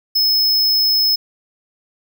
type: tone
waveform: square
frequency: 5190 Hz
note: E8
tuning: 28 cents flat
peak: -13 dBFS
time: 0.15-1.16 s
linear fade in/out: 10 ms
effects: none